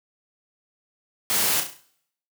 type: noise with echo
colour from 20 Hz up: white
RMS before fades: -23 dBFS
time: 1.3-1.6 s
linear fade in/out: 0 ms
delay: 34 ms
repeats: 6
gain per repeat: -6 dB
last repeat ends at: 1.804 s
effects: noise-tail reverb RT60 0.7 s tail -20 dB re dry + high-pass 100 Hz 12 dB/octave